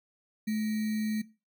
sine tone with sample-and-hold, 215.9 Hz, A3, 33 cents flat, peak -27 dBFS, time 0.47-1.22 s, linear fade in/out 10 ms, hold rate 2100 Hz, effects noise-tail reverb RT60 0.3 s tail -19 dB re dry

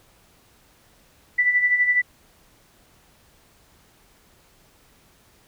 sine tone with tremolo, 1975.5 Hz, B6, in tune, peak -14 dBFS, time 1.38-2.02 s, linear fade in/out 10 ms, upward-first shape sine, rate 12 Hz, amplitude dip 60%, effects pink hiss -57 dBFS RMS until 5.47 s

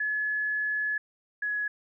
sine tone pair in turn, 1706 / 1683.5 Hz, G#6 / G#6, +46 / +23 cents, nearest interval unison, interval 23 cents, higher first, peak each -26 / -27 dBFS, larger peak first, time 0-0.98 / 1.42-1.68 s, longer first, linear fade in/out 5 ms, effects none

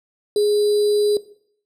sine tone with sample-and-hold, 415.3 Hz, G#4, in tune, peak -14 dBFS, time 0.36-1.17 s, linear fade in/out 2 ms, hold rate 4410 Hz, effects noise-tail reverb RT60 0.6 s tail -17 dB re dry + low-pass 12000 Hz 12 dB/octave

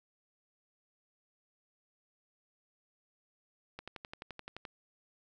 click train, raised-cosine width 0.3 ms, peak -27 dBFS, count 11, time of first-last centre 3.79-4.652 s, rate 11.6 Hz, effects none

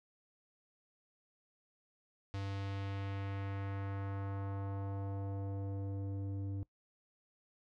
square tone with low-pass filter sweep, 98.5 Hz, G2, 9 cents sharp, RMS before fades -40 dBFS, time 2.34-6.63 s, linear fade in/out 0 ms, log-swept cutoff 4600 to 300 Hz, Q 1.2, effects noise-tail reverb RT60 0.1 s tail -20 dB re dry

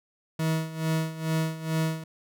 40% pulse tone with tremolo, 160 Hz, D#3, 49 cents sharp, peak -22 dBFS, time 0.39-2.04 s, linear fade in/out 5 ms, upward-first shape sine, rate 2.3 Hz, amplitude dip 80%, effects none

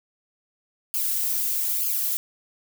violet noise with flanger, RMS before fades -25 dBFS, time 0.94-2.17 s, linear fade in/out 0 ms, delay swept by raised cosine 0.52 to 3.62 ms, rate 1.1 Hz, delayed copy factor -0.8, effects none

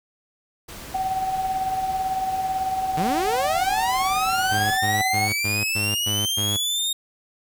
pink noise, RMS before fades -38 dBFS, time 0.68-4.78 s, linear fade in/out 10 ms
sine tone with tremolo, 759 Hz, F#5, 44 cents sharp, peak -20 dBFS, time 0.94-5.28 s, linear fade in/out 10 ms, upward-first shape sine, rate 18 Hz, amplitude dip 45%
sawtooth linear sweep, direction up, 142.5 to 3715 Hz, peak -19 dBFS, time 2.97-6.93 s, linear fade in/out 5 ms
sawtooth tone bursts, 103.83 Hz, G#2, in tune, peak -22 dBFS, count 7, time 4.51-6.57 s, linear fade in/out 10 ms, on 200 ms, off 110 ms
effects none

